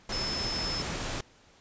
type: tone in noise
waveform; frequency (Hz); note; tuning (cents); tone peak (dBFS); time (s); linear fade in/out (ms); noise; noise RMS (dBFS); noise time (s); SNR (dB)
sine; 5240; E8; -11; -32; 0.12-0.82; 5; pink; -34; 0.09-1.21; -1
effects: pink hiss -59 dBFS RMS until 1.6 s + resampled to 16000 Hz